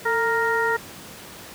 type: harmonic tone with a mistuned harmonic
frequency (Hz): 466.2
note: A#4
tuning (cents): 0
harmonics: 1 / 2 / 3 / 4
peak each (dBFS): -24 / -25 / -25 / -25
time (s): 0.05-0.77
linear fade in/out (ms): 10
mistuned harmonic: 1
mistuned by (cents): -61
effects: pink hiss -40 dBFS RMS until 1.54 s + high-pass 100 Hz 12 dB/octave